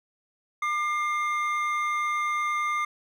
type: tone pair together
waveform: triangle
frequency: 1201.4 / 2111 Hz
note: D6 / C7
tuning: +39 / +15 cents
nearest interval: minor seventh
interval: 976 cents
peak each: -24 / -28 dBFS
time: 0.62-2.85 s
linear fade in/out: 5 ms
effects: none